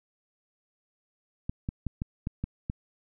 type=clicks; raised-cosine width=5 ms; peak=-18 dBFS; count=7; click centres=1.495 / 1.689 / 1.867 / 2.019 / 2.271 / 2.44 / 2.699 s; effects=none